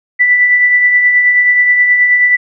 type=tone with tremolo; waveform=sine; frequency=1975.5 Hz; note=B6; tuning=in tune; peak=-4 dBFS; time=0.19-2.37 s; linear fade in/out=20 ms; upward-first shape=triangle; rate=9.4 Hz; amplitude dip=45%; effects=none